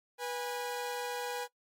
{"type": "tone pair together", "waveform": "sawtooth", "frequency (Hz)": [488.8, 820], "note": ["B4", "G#5"], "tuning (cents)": [-18, -22], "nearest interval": "major sixth", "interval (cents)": 896, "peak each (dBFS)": [-33, -35], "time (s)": [0.18, 1.48], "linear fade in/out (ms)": 50, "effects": ["noise-tail reverb RT60 0.1 s tail -19 dB re dry", "MP3 64 kbps"]}